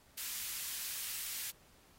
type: high-pass noise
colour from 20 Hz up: white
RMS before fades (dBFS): -41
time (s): 0.17-1.51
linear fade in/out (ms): 10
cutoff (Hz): 1800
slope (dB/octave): 12
effects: pink hiss -65 dBFS RMS until 1.98 s + AAC 48 kbps